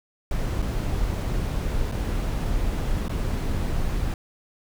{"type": "noise with dropouts", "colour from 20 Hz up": "brown", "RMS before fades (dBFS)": -25, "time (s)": [0.31, 4.14], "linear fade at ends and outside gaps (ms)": 2, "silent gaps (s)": [[0.62, 0.624], [1.916, 1.921], [3.083, 3.094]], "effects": []}